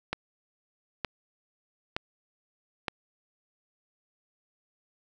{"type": "click train", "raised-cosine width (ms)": 0.3, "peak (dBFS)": -13, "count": 4, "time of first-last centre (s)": [0.13, 2.882], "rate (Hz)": 1.09, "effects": []}